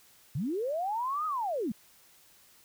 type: linear two-way sweep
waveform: sine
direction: up then down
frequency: 114.8 to 1279 to 182 Hz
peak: -29 dBFS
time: 0.35-1.72 s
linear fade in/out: 5 ms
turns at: 1.26 s
effects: white hiss -60 dBFS RMS until 2.64 s